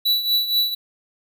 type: tone with tremolo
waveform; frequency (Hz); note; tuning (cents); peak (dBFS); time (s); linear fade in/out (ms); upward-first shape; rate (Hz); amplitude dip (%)
square; 3944; B7; -3; -15; 0.05-0.75; 10; triangle; 4.2; 75
effects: none